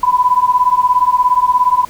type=beating tone pair; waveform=sine; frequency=987.8 / 1004.8 Hz; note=B5 / B5; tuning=0 / +30 cents; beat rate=17 Hz; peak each=-12 dBFS; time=0.03-1.85 s; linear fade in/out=5 ms; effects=pink hiss -39 dBFS RMS until 1.89 s